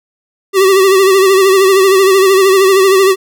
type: tone with vibrato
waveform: square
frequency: 384.6 Hz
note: G4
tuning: 33 cents flat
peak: -6 dBFS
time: 0.53-3.16 s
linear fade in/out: 50 ms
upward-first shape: sine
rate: 13 Hz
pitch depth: 57 cents each way
effects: none